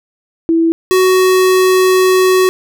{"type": "tone pair in turn", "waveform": ["sine", "square"], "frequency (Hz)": [329.6, 372.4], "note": ["E4", "F#4"], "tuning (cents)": [0, 11], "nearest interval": "major second", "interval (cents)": 211, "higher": "second", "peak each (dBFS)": -8, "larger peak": "neither", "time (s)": [[0.49, 0.72], [0.91, 2.49]], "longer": "second", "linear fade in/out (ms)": 0, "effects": []}